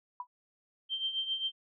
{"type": "tone with exponential decay", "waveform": "sine", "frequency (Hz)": 985, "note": "B5", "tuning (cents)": -5, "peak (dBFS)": -32, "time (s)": [0.2, 0.27], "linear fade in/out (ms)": 2, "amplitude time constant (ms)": 15}
{"type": "tone with tremolo", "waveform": "sine", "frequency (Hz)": 3140, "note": "G7", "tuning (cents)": 2, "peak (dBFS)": -28, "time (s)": [0.89, 1.52], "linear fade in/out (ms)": 50, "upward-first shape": "triangle", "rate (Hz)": 7.5, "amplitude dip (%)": 75}
{"effects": []}